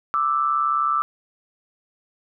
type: tone pair together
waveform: sine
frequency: 1178.9 / 1318.5 Hz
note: D6 / E6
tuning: +6 / 0 cents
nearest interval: major second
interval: 194 cents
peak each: -21 dBFS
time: 0.14-1.02 s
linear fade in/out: 0 ms
effects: none